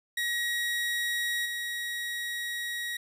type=tone with level steps; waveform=30% pulse; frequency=1900 Hz; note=A#6; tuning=33 cents sharp; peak=-25 / -29 dBFS; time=0.17-2.97 s; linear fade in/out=5 ms; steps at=1.45 s; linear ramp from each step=10 ms; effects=none